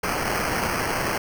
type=noise with sample-and-hold; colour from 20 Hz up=blue; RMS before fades=-25 dBFS; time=0.03-1.18 s; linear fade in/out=5 ms; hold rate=3675 Hz; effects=none